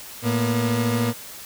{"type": "tone pair together", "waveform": "30% pulse", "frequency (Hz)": [113.1, 239.7], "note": ["A2", "A#3"], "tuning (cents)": [48, 48], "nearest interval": "octave + minor second", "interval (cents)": 1300, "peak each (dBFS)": -20, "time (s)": [0.22, 1.14], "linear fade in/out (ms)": 50, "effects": ["white hiss -39 dBFS RMS until 1.45 s"]}